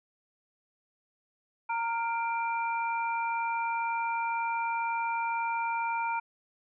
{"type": "tone cluster", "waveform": "sine", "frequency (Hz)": [922, 1401, 2365], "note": ["A#5", "F6", "D7"], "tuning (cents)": [-19, 5, 12], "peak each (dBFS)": [-29, -37, -37], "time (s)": [1.69, 6.2], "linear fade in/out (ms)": 10, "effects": []}